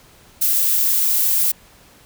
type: noise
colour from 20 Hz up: violet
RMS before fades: -17 dBFS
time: 0.41-1.52 s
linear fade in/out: 10 ms
effects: pink hiss -49 dBFS RMS until 2.05 s